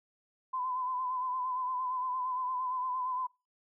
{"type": "tone with vibrato", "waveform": "sine", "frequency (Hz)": 1015, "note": "B5", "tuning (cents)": 47, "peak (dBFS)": -31, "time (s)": [0.53, 3.27], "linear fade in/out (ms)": 10, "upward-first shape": "sine", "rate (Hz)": 8.7, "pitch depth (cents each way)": 41, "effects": ["noise-tail reverb RT60 0.3 s tail -26 dB re dry"]}